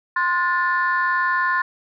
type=chord; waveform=sine; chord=F# diminished; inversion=second; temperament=equal with one note detuned; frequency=1046.5 / 1442 / 1760 Hz; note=C6 / F#6 / A6; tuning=0 / -45 / 0 cents; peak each=-20 / -23 / -21 dBFS; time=0.16-1.62 s; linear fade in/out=5 ms; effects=tanh soft clip ceiling -10 dBFS